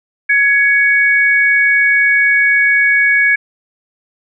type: tone pair together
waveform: sine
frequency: 1673.6 / 2234 Hz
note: G#6 / C#7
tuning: +13 / +13 cents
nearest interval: perfect fourth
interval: 500 cents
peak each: -11 dBFS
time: 0.29-3.36 s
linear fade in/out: 10 ms
effects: none